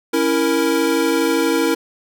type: chord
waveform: square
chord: A# diminished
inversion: first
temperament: equal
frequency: 277.2 / 329.6 / 466.2 Hz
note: C#4 / E4 / A#4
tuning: 0 / 0 / 0 cents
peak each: -22 / -19 / -20 dBFS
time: 0.13-1.75 s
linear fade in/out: 10 ms
effects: none